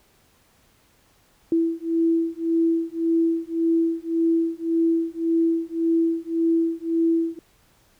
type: beating tone pair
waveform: sine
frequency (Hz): 329.6 / 331.4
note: E4 / E4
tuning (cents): 0 / +9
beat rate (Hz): 1.8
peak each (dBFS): -22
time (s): 1.52-7.39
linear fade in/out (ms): 2
effects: pink hiss -60 dBFS RMS until 7.99 s